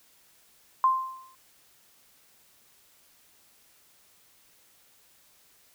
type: tone with exponential decay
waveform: sine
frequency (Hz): 1046.5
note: C6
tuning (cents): 0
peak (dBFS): -16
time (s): 0.84-1.35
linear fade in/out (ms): 1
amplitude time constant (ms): 110
effects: white hiss -61 dBFS RMS until 5.74 s